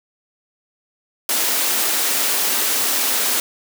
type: high-pass noise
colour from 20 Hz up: white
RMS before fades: -19 dBFS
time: 1.29-3.4 s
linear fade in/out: 2 ms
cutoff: 220 Hz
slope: 96 dB/octave
effects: none